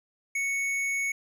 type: tone with hard clipping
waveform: sine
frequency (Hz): 2217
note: C#7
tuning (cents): 0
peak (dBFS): -28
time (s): 0.35-1.12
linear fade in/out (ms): 5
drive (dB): 10
effects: none